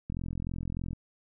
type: click train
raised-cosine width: 5 ms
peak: -23 dBFS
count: 37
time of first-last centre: 0.1-0.931 s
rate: 43.3 Hz
effects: none

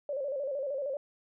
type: tone with vibrato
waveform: sine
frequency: 554.4 Hz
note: C#5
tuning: in tune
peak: -31 dBFS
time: 0.09-0.97 s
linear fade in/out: 2 ms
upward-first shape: square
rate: 13 Hz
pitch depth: 81 cents each way
effects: none

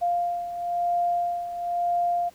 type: beating tone pair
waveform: sine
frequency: 698.5 / 699.5 Hz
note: F5 / F5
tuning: 0 / +3 cents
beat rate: 1 Hz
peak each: -24 / -30 dBFS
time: 0.01-2.3 s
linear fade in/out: 20 ms
effects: pink hiss -55 dBFS RMS until 2.34 s

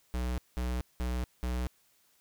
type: tone bursts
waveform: square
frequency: 61.74 Hz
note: B1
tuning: in tune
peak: -31 dBFS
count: 4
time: 0.14-1.67 s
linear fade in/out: 0 ms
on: 240 ms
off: 190 ms
effects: white hiss -68 dBFS RMS until 2.2 s

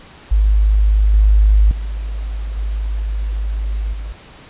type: tone with level steps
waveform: sine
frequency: 51.91 Hz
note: G#1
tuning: in tune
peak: -9 / -7 / -20 / -17 / -23 dBFS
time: 0.31-4.13 s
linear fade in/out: 10 ms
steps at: 1.14 / 1.71 / 2.57 / 3.93 s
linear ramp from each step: 2 ms
effects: pink hiss -41 dBFS RMS until 4.49 s + resampled to 8000 Hz

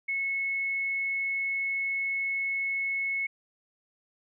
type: tone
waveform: sine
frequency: 2193 Hz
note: C#7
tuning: 19 cents flat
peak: -27 dBFS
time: 0.08-3.27 s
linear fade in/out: 10 ms
effects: none

